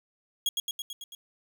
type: tone with echo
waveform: sawtooth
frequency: 3300 Hz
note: G#7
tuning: 12 cents flat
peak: -21 dBFS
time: 0.46-0.49 s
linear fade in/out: 2 ms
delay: 110 ms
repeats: 6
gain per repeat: -3 dB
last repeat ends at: 1.15 s
effects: 10-bit